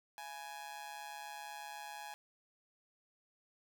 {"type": "tone with amplitude modulation", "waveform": "sawtooth", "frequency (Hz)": 834, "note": "G#5", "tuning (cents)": 7, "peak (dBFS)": -38, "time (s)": [0.18, 2.14], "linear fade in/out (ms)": 0, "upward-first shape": "sine", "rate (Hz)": 148, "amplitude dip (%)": 75, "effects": []}